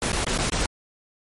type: noise with dropouts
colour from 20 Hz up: pink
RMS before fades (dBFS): -24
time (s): 0.02-0.66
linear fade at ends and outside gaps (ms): 2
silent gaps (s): 0.12-0.129 / 0.247-0.266 / 0.378-0.386 / 0.499-0.52
effects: MP3 48 kbps